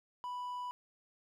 triangle tone with hard clipping, 987.8 Hz, B5, in tune, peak -39 dBFS, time 0.24-0.71 s, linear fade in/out 0 ms, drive 6 dB, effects none

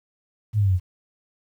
sine exponential sweep, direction down, 110 to 87.31 Hz, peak -16 dBFS, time 0.53-0.8 s, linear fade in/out 50 ms, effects 9-bit

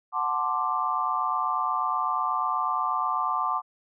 sine chord, D dominant seventh, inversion first, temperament equal, 740 / 880 / 1046.5 / 1174.7 Hz, F#5 / A5 / C6 / D6, 0 / 0 / 0 / 0 cents, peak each -32 / -31 / -29 / -27 dBFS, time 0.12-3.62 s, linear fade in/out 50 ms, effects none

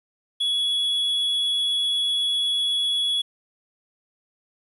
triangle tone, 3373 Hz, G#7, 26 cents sharp, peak -19 dBFS, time 0.4-3.22 s, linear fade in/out 10 ms, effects resampled to 32000 Hz + 9-bit

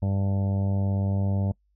harmonic tone, 98 Hz, G2, in tune, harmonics 1 / 2 / 3 / 4 / 5 / 6 / 7 / 8 / 9, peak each -23 / -29 / -41 / -45 / -43 / -39 / -44 / -50 / -48 dBFS, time 0.02-1.52 s, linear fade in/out 5 ms, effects noise-tail reverb RT60 0.1 s tail -23 dB re dry + added 50 Hz sine -65 dBFS peak until 1.75 s

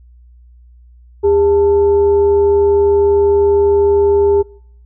sine tone with frequency modulation, 403.7 Hz, G#4, 49 cents flat, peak -8 dBFS, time 1.23-4.43 s, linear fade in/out 20 ms, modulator 480 Hz, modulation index 0.34, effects noise-tail reverb RT60 0.7 s tail -26 dB re dry + added 60 Hz sine -40 dBFS peak until 4.85 s

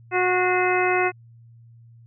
harmonic tone with a mistuned harmonic, 364.9 Hz, F#4, 24 cents flat, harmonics 1 / 2 / 3 / 4 / 5 / 6 / 7, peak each -22 / -24 / -28 / -27 / -31 / -27 / -28 dBFS, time 0.11-1.12 s, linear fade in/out 50 ms, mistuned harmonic 6, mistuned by -91 cents, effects added 116 Hz sine -46 dBFS peak until 2.06 s

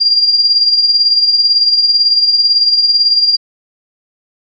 sine tone with tremolo, 4781 Hz, D8, 30 cents sharp, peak -5 dBFS, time 0-3.37 s, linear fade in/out 20 ms, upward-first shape sine, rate 18 Hz, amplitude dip 55%, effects none

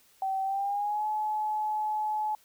sine tone with pitch glide, 770 to 854.4 Hz, G5 to G#5, -31 to +49 cents, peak -27 dBFS, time 0.22-2.35 s, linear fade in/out 2 ms, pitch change +180 cents, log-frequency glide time 0.43-1.06 s, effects white hiss -62 dBFS RMS until 2.44 s

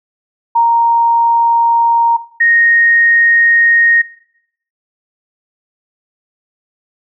sine tone pair in turn, 931 / 1862 Hz, A#5 / A#6, -2 / -2 cents, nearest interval octave, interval 1200 cents, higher second, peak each -7 dBFS, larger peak neither, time 0.55-2.17 / 2.4-4.02 s, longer neither, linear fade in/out 10 ms, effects noise-tail reverb RT60 0.7 s tail -17 dB re dry

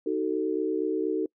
sine tone cluster, 312.1 / 376.5 / 444.9 Hz, D#4 / F#4 / A4, +5 / +30 / +19 cents, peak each -29 dBFS, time 0.06-1.26 s, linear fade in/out 5 ms, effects noise-tail reverb RT60 0.1 s tail -25 dB re dry

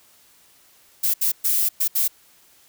violet noise bursts at uneven times, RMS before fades -20 dBFS, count 5, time 1.03-1.14 / 1.21-1.32 / 1.44-1.69 / 1.8-1.88 / 1.95-2.08 s, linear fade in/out 10 ms, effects white hiss -55 dBFS RMS until 2.68 s

